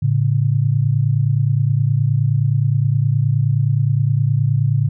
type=tone pair together; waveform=sine; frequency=111.32 / 140.9 Hz; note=A2 / C#3; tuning=+21 / +29 cents; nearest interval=major third; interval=408 cents; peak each=-16 dBFS; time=0.02-4.89 s; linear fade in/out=10 ms; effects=none